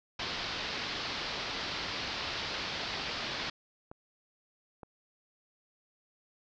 white low-pass noise, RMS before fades -37 dBFS, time 0.19-3.5 s, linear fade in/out 5 ms, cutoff 5000 Hz, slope 48 dB/octave
click train, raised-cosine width 1 ms, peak -31 dBFS, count 4, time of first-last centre 2.08-4.832 s, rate 1.09 Hz
effects none

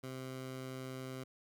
15% pulse tone, 130.5 Hz, C3, 4 cents flat, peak -36 dBFS, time 0.03-1.24 s, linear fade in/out 10 ms, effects none

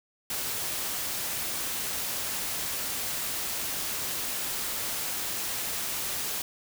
white noise, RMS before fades -32 dBFS, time 0.3-6.42 s, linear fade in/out 2 ms, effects none

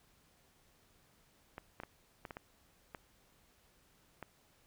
clicks, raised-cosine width 0.5 ms, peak -29 dBFS, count 8, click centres 1.581 / 1.801 / 1.835 / 2.252 / 2.308 / 2.369 / 2.948 / 4.227 s, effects pink hiss -69 dBFS RMS until 4.66 s

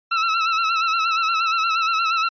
sawtooth tone with vibrato, 1328 Hz, E6, 12 cents sharp, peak -14 dBFS, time 0.11-2.29 s, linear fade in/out 10 ms, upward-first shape sine, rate 8.5 Hz, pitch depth 57 cents each way, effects resampled to 11025 Hz

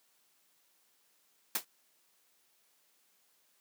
white noise with exponential decay, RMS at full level -26 dBFS, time 1.55-1.65 s, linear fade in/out 5 ms, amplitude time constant 21 ms, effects white hiss -71 dBFS RMS until 3.6 s + high-pass 200 Hz 12 dB/octave

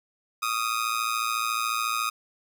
sawtooth tone with amplitude modulation, 1244.5 Hz, D#6, in tune, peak -18 dBFS, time 0.42-2.1 s, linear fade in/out 10 ms, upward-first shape sine, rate 114 Hz, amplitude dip 80%, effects none

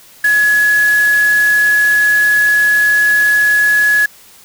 sine tone in noise, 1690 Hz, G#6, 30 cents sharp, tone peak -8 dBFS, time 0.24-4.06 s, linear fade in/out 5 ms, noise white, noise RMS -26 dBFS, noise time 0.24-4.06 s, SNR +15 dB, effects white hiss -42 dBFS RMS until 4.44 s

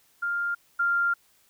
sine tone pair in turn, 1400 / 1393.8 Hz, F6 / F6, +4 / -4 cents, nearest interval unison, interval 8 cents, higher first, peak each -25 / -21 dBFS, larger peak second, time 0.22-0.55 / 0.79-1.14 s, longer second, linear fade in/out 10 ms, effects white hiss -63 dBFS RMS until 1.49 s

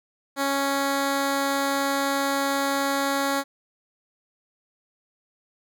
10% pulse tone, 277 Hz, C#4, 1 cent flat, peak -14 dBFS, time 0.36-3.44 s, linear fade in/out 50 ms, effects none

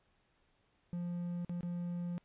triangle tone with dropouts, 174.61 Hz, F3, in tune, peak -34 dBFS, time 0.93-2.18 s, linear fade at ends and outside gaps 0 ms, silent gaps 1.448-1.495 / 1.608-1.631 s, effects pink hiss -74 dBFS RMS until 2.24 s + resampled to 8000 Hz

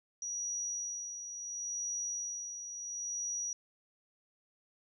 sine tone with tremolo, 5800 Hz, F#8, 35 cents flat, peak -34 dBFS, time 0.22-3.53 s, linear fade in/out 2 ms, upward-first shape sine, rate 0.72 Hz, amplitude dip 55%, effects none

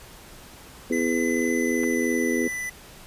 harmonic tone, 83 Hz, E2, 12 cents sharp, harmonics 3 / 4 / 5 / 6, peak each -25 / -27 / -28 / -31 dBFS, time 0.9-2.48 s, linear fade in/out 5 ms
square tone with pitch glide, 2016 to 1992.8 Hz, B6 to B6, +35 to +15 cents, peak -29 dBFS, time 0.92-2.7 s, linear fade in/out 10 ms, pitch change -20 cents, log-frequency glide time 1.54-2.32 s
clicks, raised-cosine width 0.5 ms, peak -23 dBFS, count 2, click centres 1.834 / 1.841 s
effects pink hiss -46 dBFS RMS until 3.06 s + resampled to 32000 Hz

